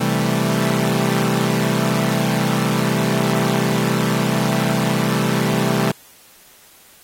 sawtooth chord, A minor seventh, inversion first, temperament equal, 130.81 / 164.81 / 196 / 220 Hz, C3 / E3 / G3 / A3, 0 / 0 / 0 / 0 cents, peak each -18 dBFS, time 0-5.92 s, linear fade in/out 10 ms, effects white hiss -47 dBFS RMS until 7.03 s + AAC 48 kbps

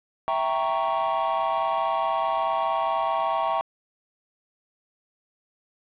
triangle chord, E diminished seventh, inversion none, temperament equal, 659.3 / 784 / 932.3 / 1108.7 Hz, E5 / G5 / Bb5 / Db6, 0 / 0 / 0 / 0 cents, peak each -26 dBFS, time 0.28-3.61 s, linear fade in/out 0 ms, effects resampled to 8000 Hz + 7-bit

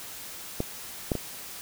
clicks, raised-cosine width 2 ms, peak -13 / -11 / -16 dBFS, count 3, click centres 0.604 / 1.118 / 1.153 s, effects white hiss -41 dBFS RMS until 1.61 s

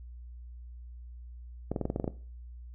clicks, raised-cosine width 2 ms, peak -17 dBFS, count 9, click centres 1.716 / 1.762 / 1.813 / 1.854 / 1.901 / 1.961 / 1.999 / 2.043 / 2.078 s, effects noise-tail reverb RT60 0.4 s tail -17 dB re dry + added 60 Hz sine -43 dBFS peak until 2.74 s

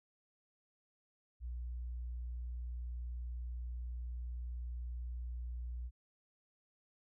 sine tone, 60.3 Hz, B1, 41 cents flat, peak -38 dBFS, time 1.4-5.91 s, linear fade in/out 50 ms, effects tanh soft clip ceiling -36 dBFS

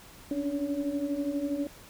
sine tone cluster, 278.3 / 290.6 / 566 Hz, C#4 / D4 / C#5, +7 / -18 / +36 cents, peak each -34 / -30 / -36 dBFS, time 0.31-1.67 s, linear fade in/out 2 ms, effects pink hiss -51 dBFS RMS until 1.89 s

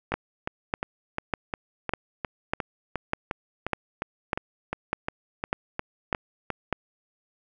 two click trains, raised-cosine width 0.5 ms, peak -9 / -13 dBFS, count 12 / 19, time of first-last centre 0.14-6.727 / 0.12-6.503 s, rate 1.67 / 2.82 Hz, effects none

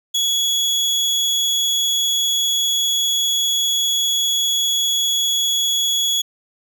30% pulse tone, 3365 Hz, G#7, 22 cents sharp, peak -14 dBFS, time 0.14-6.22 s, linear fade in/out 10 ms, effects none

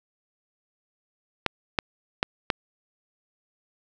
clicks, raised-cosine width 0.3 ms, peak -5 dBFS, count 4, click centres 1.463 / 1.788 / 2.229 / 2.502 s, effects none

